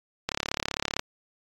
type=click train; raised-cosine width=0.2 ms; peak=-9 dBFS; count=26; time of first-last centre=0.29-0.994 s; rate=35.5 Hz; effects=AAC 48 kbps